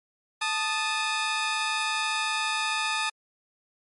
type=tone pair together; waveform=15% pulse; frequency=876 / 1236.5 Hz; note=A5 / D#6; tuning=-8 / -11 cents; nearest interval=tritone; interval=597 cents; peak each=-22 dBFS; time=0.41-3.1 s; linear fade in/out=10 ms; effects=MP3 48 kbps